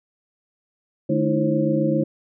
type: tone cluster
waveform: sine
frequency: 151.5 / 216.5 / 306.6 / 334.1 / 535 Hz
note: D#3 / A3 / D#4 / E4 / C5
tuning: -46 / -28 / -25 / +23 / +38 cents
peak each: -24 dBFS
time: 1.09-2.04 s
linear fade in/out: 10 ms
effects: none